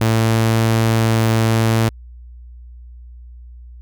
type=tone; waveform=sawtooth; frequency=112.6 Hz; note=A2; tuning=40 cents sharp; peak=-9 dBFS; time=0.01-1.89 s; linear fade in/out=5 ms; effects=added 60 Hz sine -35 dBFS peak until 3.81 s